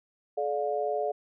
sine tone cluster, 428.2 / 587 / 709 Hz, A4 / D5 / F5, -47 / -1 / +26 cents, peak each -31 dBFS, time 0.37-1.12 s, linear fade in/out 10 ms, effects none

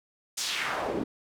pink noise with band-pass filter sweep, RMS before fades -31 dBFS, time 0.37-1.04 s, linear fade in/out 10 ms, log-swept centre 7000 to 250 Hz, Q 1.7, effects none

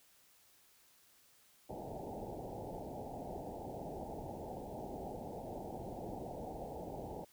white low-pass noise, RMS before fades -45 dBFS, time 1.69-7.25 s, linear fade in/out 10 ms, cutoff 860 Hz, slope 96 dB/octave, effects white hiss -67 dBFS RMS until 7.32 s

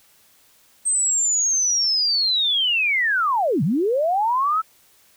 sine linear two-way sweep, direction down then up, 8372 to 130.81 to 1332 Hz, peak -17 dBFS, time 0.85-4.62 s, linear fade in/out 20 ms, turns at 3.63 s, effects white hiss -56 dBFS RMS until 5.16 s

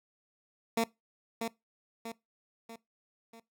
15% pulse tone with echo, 228.3 Hz, A#3, 36 cents flat, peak -20 dBFS, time 0.77-0.84 s, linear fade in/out 5 ms, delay 640 ms, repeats 4, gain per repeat -6 dB, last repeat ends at 3.4 s, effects noise-tail reverb RT60 0.2 s tail -21 dB re dry

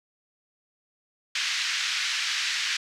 pink band-pass noise, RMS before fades -28 dBFS, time 1.35-2.77 s, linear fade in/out 5 ms, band 1700 to 5900 Hz, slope 24 dB/octave, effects none

